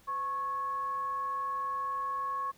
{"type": "tone with frequency modulation", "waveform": "sine", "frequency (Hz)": 1100, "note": "C#6", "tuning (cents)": -14, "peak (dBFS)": -31, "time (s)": [0.07, 2.52], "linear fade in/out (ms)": 20, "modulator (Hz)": 588, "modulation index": 0.22, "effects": ["pink hiss -62 dBFS RMS until 2.57 s"]}